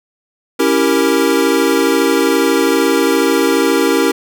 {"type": "chord", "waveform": "square", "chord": "C# diminished seventh", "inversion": "none", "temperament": "equal", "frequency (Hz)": [277.2, 329.6, 392, 466.2], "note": ["C#4", "E4", "G4", "Bb4"], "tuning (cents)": [0, 0, 0, 0], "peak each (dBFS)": -17, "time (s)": [0.59, 4.12], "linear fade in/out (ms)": 10, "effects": []}